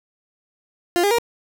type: tone with pitch steps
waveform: 30% pulse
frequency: 349.2 / 405.8 / 471.5 Hz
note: F4 / G#4 / A#4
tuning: 0 / -40 / +20 cents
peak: -13 dBFS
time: 0.96-1.185 s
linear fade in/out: 0 ms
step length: 75 ms
effects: none